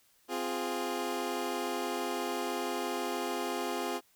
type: chord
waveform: 20% pulse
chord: F minor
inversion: second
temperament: equal with one note detuned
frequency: 259.2 / 349.2 / 415.3 Hz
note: C4 / F4 / Ab4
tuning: -16 / 0 / 0 cents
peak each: -33 / -31 / -32 dBFS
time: 0.28-4.01 s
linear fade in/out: 50 ms
effects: white hiss -67 dBFS RMS until 4.15 s